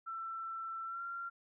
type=tone with pitch glide; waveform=sine; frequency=1338 to 1378 Hz; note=E6 to F6; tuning=+25 to -24 cents; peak=-39 dBFS; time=0.06-1.3 s; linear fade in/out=20 ms; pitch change=+51 cents; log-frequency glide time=0.85-1.02 s; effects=none